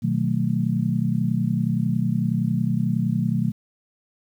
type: chord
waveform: sine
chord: B dominant seventh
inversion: none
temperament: just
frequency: 123.47 / 154.34 / 185.21 / 222.2 Hz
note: B2 / D#3 / F#3 / A3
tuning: 0 / -14 / +2 / +17 cents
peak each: -25 dBFS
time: 0.02-3.52 s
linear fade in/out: 20 ms
effects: 9-bit